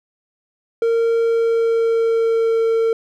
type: tone with pitch glide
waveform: triangle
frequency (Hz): 460 to 453.4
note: A#4 to A#4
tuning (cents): -23 to -48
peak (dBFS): -12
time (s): 0.82-2.93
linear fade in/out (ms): 2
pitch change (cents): -25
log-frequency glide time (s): 1.21-2.65
effects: none